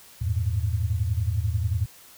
sine tone cluster, 81.9 / 100.5 / 111.6 Hz, E2 / G2 / A2, -11 / +44 / +25 cents, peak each -26 / -27 / -27 dBFS, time 0.21-1.86 s, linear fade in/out 10 ms, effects white hiss -50 dBFS RMS until 2.17 s

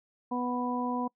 harmonic tone, 246.9 Hz, B3, in tune, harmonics 1 / 2 / 3 / 4, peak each -31 / -38 / -37 / -34 dBFS, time 0.31-1.08 s, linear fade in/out 10 ms, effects noise-tail reverb RT60 0.1 s tail -25 dB re dry

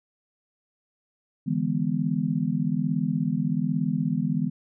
sine chord, E dominant seventh, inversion third, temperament just, 148.33 / 164.81 / 206 / 247.2 Hz, D3 / E3 / G#3 / B3, +18 / 0 / -14 / +2 cents, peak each -30 / -27 / -28 / -28 dBFS, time 1.46-4.5 s, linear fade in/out 20 ms, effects none

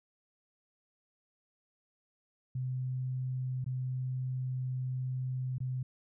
sine tone with dropouts, 128.5 Hz, C3, 31 cents flat, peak -32 dBFS, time 2.55-5.83 s, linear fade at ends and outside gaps 5 ms, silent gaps 3.644-3.662 / 5.583-5.603 s, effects none

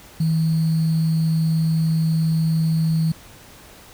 sine tone with sample-and-hold, 160.9 Hz, E3, 42 cents flat, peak -16 dBFS, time 0.2-3.12 s, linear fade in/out 5 ms, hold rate 4410 Hz, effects pink hiss -45 dBFS RMS until 3.93 s

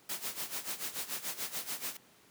white noise with tremolo, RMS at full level -36 dBFS, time 0.09-1.97 s, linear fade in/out 5 ms, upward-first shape sine, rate 6.9 Hz, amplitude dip 80%, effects pink hiss -62 dBFS RMS until 2.3 s + high-pass 150 Hz 12 dB/octave

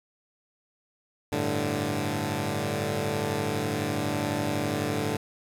10% pulse chord, G suspended second, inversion none, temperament equal, 98 / 110 / 146.83 Hz, G2 / A2 / D3, 0 / 0 / 0 cents, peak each -24 / -23 / -22 dBFS, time 1.32-5.17 s, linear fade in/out 5 ms, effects resampled to 32000 Hz + 9-bit

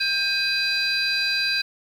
sine tone cluster, 1589 / 2515 / 3981 / 4765 Hz, G6 / D#7 / B7 / D8, +23 / +18 / +13 / +24 cents, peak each -25 dBFS, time 0-1.62 s, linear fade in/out 10 ms, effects tanh soft clip ceiling -14 dBFS + 8-bit

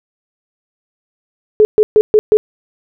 sine tone bursts, 426.9 Hz, G#4, 48 cents sharp, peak -4 dBFS, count 5, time 1.6-2.37 s, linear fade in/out 0 ms, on 50 ms, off 130 ms, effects none

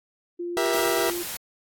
sine tone, 348 Hz, F4, 6 cents flat, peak -28 dBFS, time 0.39-1.23 s, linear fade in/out 10 ms
sawtooth chord, E diminished, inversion first, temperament just, 395.6 / 474.7 / 659.3 Hz, G4 / Bb4 / E5, +16 / +31 / 0 cents, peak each -23 dBFS, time 0.57-1.1 s, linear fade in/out 0 ms
white noise, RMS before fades -33 dBFS, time 0.73-1.37 s, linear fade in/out 5 ms
effects AAC 64 kbps

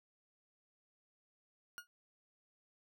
40% pulse tone with exponential decay, 1437 Hz, F6, 49 cents sharp, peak -40 dBFS, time 1.78-1.87 s, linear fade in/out 0 ms, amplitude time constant 19 ms, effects none

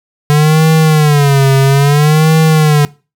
square tone with vibrato, 146.83 Hz, D3, in tune, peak -6 dBFS, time 0.3-2.85 s, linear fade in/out 0 ms, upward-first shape sine, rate 0.6 Hz, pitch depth 140 cents each way, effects noise-tail reverb RT60 0.3 s tail -21 dB re dry

